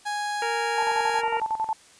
30% pulse tone, 829 Hz, G#5, 3 cents flat, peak -24 dBFS, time 0.05-1.22 s, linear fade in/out 20 ms
harmonic tone, 464.4 Hz, A#4, 7 cents flat, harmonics 1 / 2 / 3 / 4 / 5 / 6, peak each -30 / -33 / -35 / -36 / -37 / -38 dBFS, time 0.42-1.4 s, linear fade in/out 2 ms
sine tone with tremolo, 880 Hz, A5, in tune, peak -22 dBFS, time 0.78-1.73 s, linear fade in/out 2 ms, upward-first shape square, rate 11 Hz, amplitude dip 75%
effects white hiss -53 dBFS RMS until 1.99 s + resampled to 22050 Hz

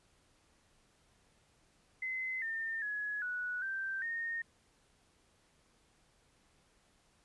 sine tone with pitch steps, 2048 / 1808 / 1685 / 1472 / 1565 / 1843 Hz, C7 / A6 / G#6 / F#6 / G6 / A#6, -38 / +47 / +25 / -9 / -3 / -20 cents, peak -35 dBFS, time 2.02-4.42 s, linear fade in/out 5 ms, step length 400 ms, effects pink hiss -70 dBFS RMS until 7.24 s + resampled to 24000 Hz

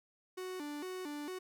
45% pulse tone with vibrato, 329.6 Hz, E4, in tune, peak -40 dBFS, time 0.37-1.39 s, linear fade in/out 10 ms, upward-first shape square, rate 2.2 Hz, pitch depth 200 cents each way, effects none

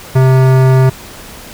sine tone with hard clipping, 130.81 Hz, C3, in tune, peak -7 dBFS, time 0.15-0.9 s, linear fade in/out 10 ms, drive 18 dB, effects pink hiss -32 dBFS RMS until 1.53 s

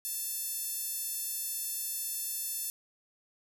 10% pulse tone with high-pass filter, 882 Hz, A5, 4 cents sharp, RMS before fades -36 dBFS, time 0.05-2.7 s, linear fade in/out 0 ms, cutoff 9100 Hz, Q 8.4, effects none

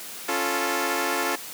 10% pulse chord, Db augmented, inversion none, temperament equal, 277.2 / 349.2 / 440 Hz, Db4 / F4 / A4, 0 / 0 / 0 cents, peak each -21 / -19 / -20 dBFS, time 0.28-1.36 s, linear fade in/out 10 ms, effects white hiss -38 dBFS RMS until 1.53 s + high-pass 150 Hz 12 dB/octave

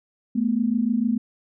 sine tone pair together, 217.7 / 244.4 Hz, A3 / B3, -18 / -18 cents, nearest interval major second, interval 200 cents, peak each -22 dBFS, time 0.35-1.18 s, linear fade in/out 10 ms, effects none

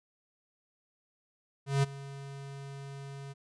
square tone with ADSR envelope, 138.59 Hz, C#3, in tune, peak -23 dBFS, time 1.66-3.34 s, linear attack 170 ms, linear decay 20 ms, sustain -19 dB, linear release 25 ms, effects resampled to 22050 Hz

